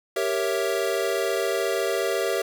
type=chord; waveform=square; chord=G diminished seventh; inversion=none; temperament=equal; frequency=392 / 466.2 / 554.4 / 659.3 Hz; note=G4 / Bb4 / Db5 / Fb5; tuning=0 / 0 / 0 / 0 cents; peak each=-28 / -29 / -30 / -30 dBFS; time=0.16-2.42 s; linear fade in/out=5 ms; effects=none